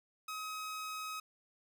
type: tone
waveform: sawtooth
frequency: 1269 Hz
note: D#6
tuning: 34 cents sharp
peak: -36 dBFS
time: 0.28-1.2 s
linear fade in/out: 5 ms
effects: none